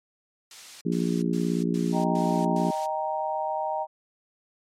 blue noise bursts, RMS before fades -37 dBFS, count 6, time 0.51-2.86 s, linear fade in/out 2 ms, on 300 ms, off 110 ms
harmonic tone, 58.3 Hz, A#1, 1 cent sharp, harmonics 3 / 4 / 5 / 6 / 7, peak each -26 / -28 / -30 / -32 / -33 dBFS, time 0.85-2.71 s, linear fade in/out 10 ms
sine chord, Eb major, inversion none, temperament equal, 622.3 / 784 / 932.3 Hz, Eb5 / G5 / Bb5, 0 / 0 / 0 cents, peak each -30 dBFS, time 1.92-3.87 s, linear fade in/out 50 ms
effects low-pass 6000 Hz 12 dB/octave + MP3 64 kbps

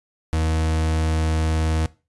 40% pulse tone, 79.5 Hz, D#2, 38 cents sharp, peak -18 dBFS, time 0.33-1.86 s, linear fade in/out 0 ms, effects noise-tail reverb RT60 0.3 s tail -19 dB re dry + resampled to 24000 Hz

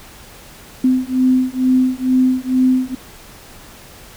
sine beating tone pair, 255.7 / 257.9 Hz, C4 / C4, -40 / -25 cents, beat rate 2.2 Hz, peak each -15 dBFS, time 0.84-2.95 s, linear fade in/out 5 ms, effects pink hiss -40 dBFS RMS until 4.16 s

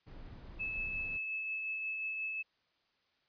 brown noise, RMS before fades -48 dBFS, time 0.06-1.18 s, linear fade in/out 20 ms
sine tone with tremolo, 2605 Hz, E7, 21 cents flat, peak -34 dBFS, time 0.59-2.43 s, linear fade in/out 20 ms, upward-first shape triangle, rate 5.6 Hz, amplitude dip 30%
effects white hiss -75 dBFS RMS until 3.28 s + resampled to 11025 Hz

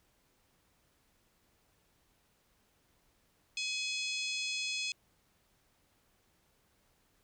harmonic tone with a mistuned harmonic, 845 Hz, G#5, 30 cents sharp, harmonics 3 / 4 / 5 / 6 / 7 / 8 / 9 / 10, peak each -37 / -40 / -42 / -43 / -47 / -47 / -51 / -52 dBFS, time 3.57-4.92 s, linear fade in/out 2 ms, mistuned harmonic 7, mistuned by +79 cents, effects pink hiss -72 dBFS RMS until 7.23 s

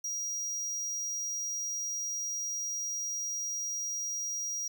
square tone, 5730 Hz, F8, 44 cents sharp, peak -33 dBFS, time 0.04-4.68 s, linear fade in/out 5 ms, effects 11-bit

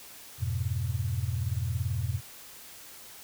sine chord, F diminished, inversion none, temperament just, 87.31 / 104.77 / 125.72 Hz, F2 / Ab2 / Cb3, 0 / +16 / +31 cents, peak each -32 dBFS, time 0.38-2.21 s, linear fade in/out 50 ms, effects white hiss -48 dBFS RMS until 3.23 s

